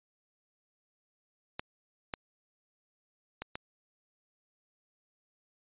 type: clicks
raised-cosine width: 0.3 ms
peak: -19 / -18 / -21 / -21 dBFS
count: 4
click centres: 1.595 / 2.138 / 3.42 / 3.555 s
effects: resampled to 8000 Hz